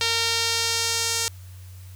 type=tone with band-pass filter sweep; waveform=sawtooth; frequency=459.5 Hz; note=A#4; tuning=25 cents flat; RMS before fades=-24 dBFS; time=0.01-1.28 s; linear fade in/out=0 ms; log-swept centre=4200 to 6600 Hz; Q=1.5; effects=added 92 Hz sine -39 dBFS peak until 1.95 s + white hiss -53 dBFS RMS until 1.95 s